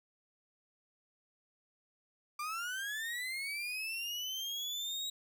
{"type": "linear sweep", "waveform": "35% pulse", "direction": "up", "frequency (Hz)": [1174.7, 3837], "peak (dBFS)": -35, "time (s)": [2.39, 5.1], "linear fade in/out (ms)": 5, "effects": []}